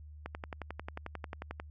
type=click train; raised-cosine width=0.5 ms; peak=-24 dBFS; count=16; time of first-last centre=0.26-1.599 s; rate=11.2 Hz; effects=added 75 Hz sine -47 dBFS peak until 1.7 s